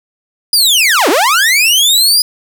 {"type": "linear two-way sweep", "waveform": "sawtooth", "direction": "down then up", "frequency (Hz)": [4978, 265.1, 4978], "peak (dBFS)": -4, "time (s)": [0.53, 2.22], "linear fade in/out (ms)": 2, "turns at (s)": 1.09, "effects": []}